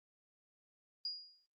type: tone with exponential decay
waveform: sine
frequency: 4864 Hz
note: D#8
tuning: 40 cents flat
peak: -35 dBFS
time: 1.05-1.46 s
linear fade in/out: 2 ms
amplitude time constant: 88 ms
effects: Opus 32 kbps